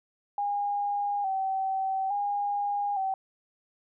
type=tone with vibrato; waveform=sine; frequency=791 Hz; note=G5; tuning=15 cents sharp; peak=-26 dBFS; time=0.38-3.14 s; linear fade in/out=2 ms; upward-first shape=square; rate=0.58 Hz; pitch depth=50 cents each way; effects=none